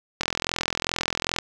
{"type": "click train", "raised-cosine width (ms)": 0.2, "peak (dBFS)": -6, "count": 51, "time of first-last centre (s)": [0.21, 1.386], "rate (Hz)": 42.5, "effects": []}